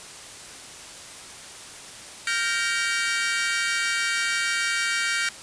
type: chord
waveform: sawtooth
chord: G minor seventh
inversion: third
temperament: equal with one note detuned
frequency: 1396.9 / 1568 / 1864.7 / 2298 Hz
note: F6 / G6 / Bb6 / D7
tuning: 0 / 0 / 0 / -38 cents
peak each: -25 dBFS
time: 2.27-5.29 s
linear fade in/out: 2 ms
effects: white hiss -41 dBFS RMS until 5.42 s + resampled to 22050 Hz